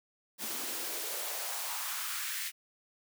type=noise with high-pass filter sweep; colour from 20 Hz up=white; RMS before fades=-37 dBFS; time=0.38-2.52 s; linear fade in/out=50 ms; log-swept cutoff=210 to 2100 Hz; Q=2.2; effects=none